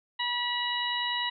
harmonic tone, 970 Hz, B5, 31 cents flat, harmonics 1 / 2 / 3 / 4, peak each -33 / -33 / -33 / -33 dBFS, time 0.19-1.3 s, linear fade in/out 10 ms, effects none

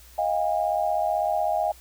sine tone cluster, 631 / 707 / 809 Hz, D#5 / F5 / G#5, +24 / +21 / -46 cents, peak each -26 dBFS, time 0.18-1.72 s, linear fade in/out 5 ms, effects added 60 Hz sine -50 dBFS peak until 1.8 s + white hiss -52 dBFS RMS until 1.8 s

